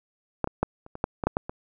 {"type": "clicks", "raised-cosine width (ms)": 1, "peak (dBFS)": [-9, -17, -8, -30, -23, -9, -14, -7, -10, -19], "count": 10, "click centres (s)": [0.443, 0.474, 0.63, 0.864, 0.954, 1.041, 1.238, 1.27, 1.369, 1.495], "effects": []}